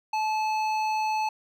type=tone with hard clipping; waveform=sine; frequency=866 Hz; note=A5; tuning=28 cents flat; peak=-26 dBFS; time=0.13-1.29 s; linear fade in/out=5 ms; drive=11 dB; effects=none